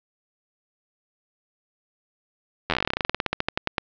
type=slowing click train; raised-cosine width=0.3 ms; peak=-6 dBFS; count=26; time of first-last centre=2.7-3.782 s; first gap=11 ms; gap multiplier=1.1; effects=low-pass 5000 Hz 12 dB/octave